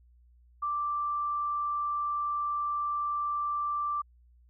sine tone, 1174.7 Hz, D6, in tune, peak -28 dBFS, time 0.62-4.02 s, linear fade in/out 10 ms, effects added 60 Hz sine -57 dBFS peak until 4.49 s

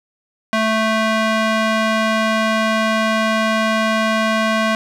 square tone with band-pass filter, 220 Hz, A3, in tune, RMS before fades -17 dBFS, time 0.53-4.75 s, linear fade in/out 0 ms, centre 1500 Hz, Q 0.62, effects none

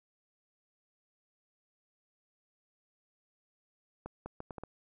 accelerating click train, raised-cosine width 1 ms, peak -27 dBFS, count 6, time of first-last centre 4.06-4.636 s, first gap 200 ms, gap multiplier 0.72, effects none

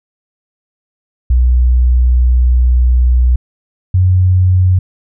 sine tone pair in turn, 61.7 / 91.78 Hz, B1 / F#2, -1 / -14 cents, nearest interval perfect fifth, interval 687 cents, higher second, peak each -6 dBFS, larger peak neither, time 1.3-3.36 / 3.94-4.79 s, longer first, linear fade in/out 5 ms, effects none

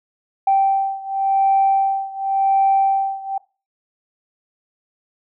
sine beating tone pair, 780 / 780.91 Hz, G5 / G5, -9 / -7 cents, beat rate 0.91 Hz, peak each -16 / -18 dBFS, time 0.47-3.38 s, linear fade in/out 5 ms, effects noise-tail reverb RT60 0.3 s tail -20 dB re dry + tanh soft clip ceiling -7 dBFS

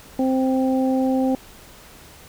harmonic tone, 261.6 Hz, C4, in tune, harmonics 1 / 2 / 3, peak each -18 / -24 / -28 dBFS, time 0.19-1.35 s, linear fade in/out 2 ms, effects pink hiss -45 dBFS RMS until 2.28 s

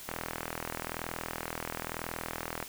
click train, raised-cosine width 0.5 ms, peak -19 dBFS, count 105, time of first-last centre 0.09-2.627 s, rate 41 Hz, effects white hiss -46 dBFS RMS until 2.68 s

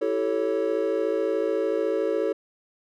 triangle chord, A dominant seventh, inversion second, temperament equal with one note detuned, 329.6 / 386.2 / 440 / 554.4 Hz, E4 / G4 / A4 / C#5, 0 / -26 / 0 / 0 cents, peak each -28 / -27 / -24 / -26 dBFS, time 0.01-2.33 s, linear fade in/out 10 ms, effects none

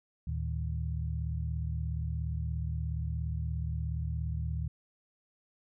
sine tone cluster, 74.8 / 111.8 / 155.9 Hz, D2 / A2 / D#3, +32 / +28 / +4 cents, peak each -33 / -37 / -38 dBFS, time 0.27-4.68 s, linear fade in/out 5 ms, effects none

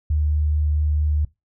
sine tone with vibrato, 75.3 Hz, D2, 44 cents sharp, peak -17 dBFS, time 0.1-1.25 s, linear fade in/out 5 ms, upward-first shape triangle, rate 4.5 Hz, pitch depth 10 cents each way, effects noise-tail reverb RT60 0.2 s tail -20 dB re dry

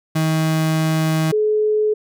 35% pulse / sine tone pair in turn, 158.7 / 426.7 Hz, D#3 / G#4, +35 / +47 cents, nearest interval octave + perfect fourth, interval 1712 cents, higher second, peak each -14 dBFS, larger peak neither, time 0.15-1.32 / 1.32-1.94 s, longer first, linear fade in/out 10 ms, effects none

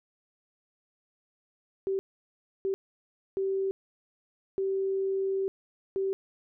sine tone bursts at uneven times, 386.7 Hz, G4, 24 cents flat, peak -26 dBFS, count 5, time 1.87-1.99 / 2.65-2.74 / 3.37-3.71 / 4.58-5.48 / 5.96-6.13 s, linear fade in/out 0 ms, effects none

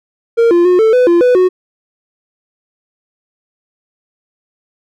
triangle tone with pitch steps, 463.4 / 346.4 / 360.9 / 442.4 / 500 / 344.4 / 496.5 / 367.4 Hz, A#4 / F4 / F#4 / A4 / B4 / F4 / B4 / F#4, -10 / -14 / -43 / +9 / +21 / -24 / +9 / -12 cents, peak -4 dBFS, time 0.37-1.49 s, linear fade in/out 20 ms, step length 140 ms, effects none

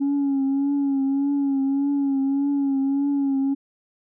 sine tone with vibrato, 277.1 Hz, C#4, 1 cent flat, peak -17 dBFS, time 0-3.55 s, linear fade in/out 20 ms, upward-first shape triangle, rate 1.7 Hz, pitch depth 49 cents each way, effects tanh soft clip ceiling -17 dBFS

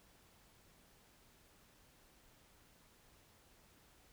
silence, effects pink hiss -67 dBFS RMS until 4.12 s

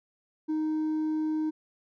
triangle tone with hard clipping, 311.1 Hz, D#4, in tune, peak -25 dBFS, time 0.48-1.51 s, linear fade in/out 20 ms, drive 1 dB, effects none

